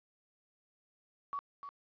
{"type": "tone with echo", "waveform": "sine", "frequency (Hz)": 1127, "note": "C#6", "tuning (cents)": 28, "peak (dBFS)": -35, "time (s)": [1.33, 1.39], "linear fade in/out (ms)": 0, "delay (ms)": 300, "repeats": 1, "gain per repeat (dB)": -8, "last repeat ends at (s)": 1.69, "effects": ["resampled to 11025 Hz", "11-bit"]}